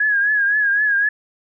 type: tone with vibrato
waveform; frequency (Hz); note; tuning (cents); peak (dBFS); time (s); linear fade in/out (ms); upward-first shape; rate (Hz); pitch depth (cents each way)
sine; 1661.2; G#6; 0; -14; 0-1.09; 5; triangle; 3.9; 77
effects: none